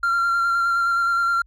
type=tone with vibrato; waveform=triangle; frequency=1378 Hz; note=F6; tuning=24 cents flat; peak=-15 dBFS; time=0.03-1.42 s; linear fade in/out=5 ms; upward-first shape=square; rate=9.6 Hz; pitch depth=15 cents each way; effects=tanh soft clip ceiling -11 dBFS + added 51 Hz sine -50 dBFS peak until 1.46 s